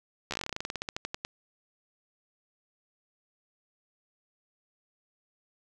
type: slowing click train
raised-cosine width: 0.2 ms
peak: -16 dBFS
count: 22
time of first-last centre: 0.31-1.249 s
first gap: 13 ms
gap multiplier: 1.11
effects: none